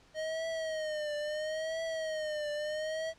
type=tone with vibrato; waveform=square; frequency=622.3 Hz; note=D#5; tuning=in tune; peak=-34 dBFS; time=0.14-3.14 s; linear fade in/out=50 ms; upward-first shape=triangle; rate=0.74 Hz; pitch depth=92 cents each way; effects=pink hiss -62 dBFS RMS until 3.18 s + low-pass 6000 Hz 12 dB/octave